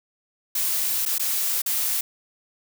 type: noise with dropouts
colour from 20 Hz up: blue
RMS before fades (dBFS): -24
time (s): 0.55-2.01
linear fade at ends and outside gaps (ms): 5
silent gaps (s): 1.053-1.06 / 1.183-1.195 / 1.619-1.66
effects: none